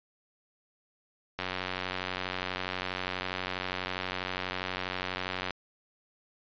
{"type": "click train", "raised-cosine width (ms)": 0.3, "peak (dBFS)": -16, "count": 381, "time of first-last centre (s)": [1.39, 5.507], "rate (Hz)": 92.3, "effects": ["resampled to 11025 Hz"]}